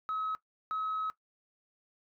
sine tone bursts at uneven times, 1281 Hz, E6, 50 cents flat, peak -30 dBFS, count 2, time 0.09-0.35 / 0.71-1.1 s, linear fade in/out 0 ms, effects noise-tail reverb RT60 0.1 s tail -17 dB re dry + tanh soft clip ceiling -28 dBFS

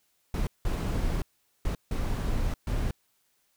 brown noise bursts at uneven times, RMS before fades -28 dBFS, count 5, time 0.34-0.47 / 0.65-1.22 / 1.65-1.75 / 1.91-2.54 / 2.67-2.91 s, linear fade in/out 2 ms, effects white hiss -71 dBFS RMS until 3.56 s

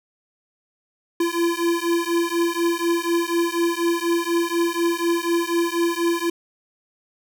square beating tone pair, 338 / 342.1 Hz, E4 / F4, +43 / -36 cents, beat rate 4.1 Hz, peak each -23 dBFS, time 1.2-6.3 s, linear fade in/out 5 ms, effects none

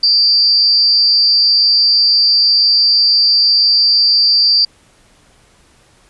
sine tone with amplitude modulation, 4699 Hz, D8, in tune, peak -5 dBFS, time 0.03-4.65 s, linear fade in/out 5 ms, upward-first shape sine, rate 254 Hz, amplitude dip 60%, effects pink hiss -50 dBFS RMS until 6.09 s + resampled to 24000 Hz

